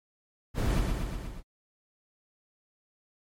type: noise with echo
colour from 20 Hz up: brown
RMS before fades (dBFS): -26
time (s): 0.54-0.83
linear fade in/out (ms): 50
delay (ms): 120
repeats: 5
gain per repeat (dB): -3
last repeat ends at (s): 1.43
effects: MP3 64 kbps